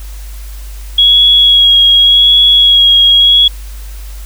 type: tone with vibrato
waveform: sine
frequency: 3322 Hz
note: G#7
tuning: in tune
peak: -3 dBFS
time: 0.98-3.48 s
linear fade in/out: 5 ms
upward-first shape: sine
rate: 0.87 Hz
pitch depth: 19 cents each way
effects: added 50 Hz sine -23 dBFS peak until 4.25 s + white hiss -37 dBFS RMS until 4.25 s